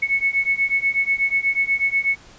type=beating tone pair; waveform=sine; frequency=2200 / 2208.2 Hz; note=C#7 / C#7; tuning=-14 / -7 cents; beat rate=8.2 Hz; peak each=-21 / -20 dBFS; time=0.02-2.16 s; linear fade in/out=10 ms; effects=pink hiss -47 dBFS RMS until 2.38 s + resampled to 16000 Hz